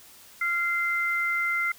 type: tone pair together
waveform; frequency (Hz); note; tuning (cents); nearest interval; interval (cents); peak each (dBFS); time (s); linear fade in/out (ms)
sine; 1386.6 / 2076; F6 / C7; -13 / -14; perfect fifth; 699; -28 / -25; 0.41-1.72; 5
effects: white hiss -51 dBFS RMS until 1.78 s